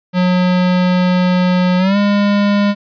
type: tone with pitch glide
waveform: square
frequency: 181.2 to 203.4 Hz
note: F#3 to G#3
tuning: -36 to -36 cents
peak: -11 dBFS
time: 0.13-2.75 s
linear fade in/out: 50 ms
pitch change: +200 cents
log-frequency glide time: 1.78-1.97 s
effects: resampled to 11025 Hz